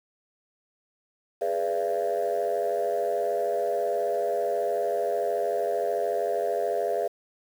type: chord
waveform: sine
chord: G# diminished seventh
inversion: none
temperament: equal with one note detuned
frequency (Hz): 415.3 / 493.9 / 587.3 / 680.5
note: G#4 / B4 / D5 / F5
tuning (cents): 0 / 0 / 0 / -45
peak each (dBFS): -29 / -29 / -29 / -27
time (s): 1.41-7.08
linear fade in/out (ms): 10
effects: tanh soft clip ceiling -18 dBFS + 8-bit